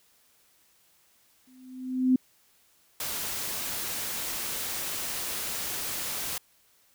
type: tone with exponential growth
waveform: sine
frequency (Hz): 256.5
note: C4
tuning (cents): -34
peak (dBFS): -16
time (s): 1.47-2.16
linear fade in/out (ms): 5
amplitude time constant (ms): 150
type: noise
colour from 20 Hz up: white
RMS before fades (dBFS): -33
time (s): 3-6.38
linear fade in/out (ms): 2
effects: white hiss -64 dBFS RMS until 6.94 s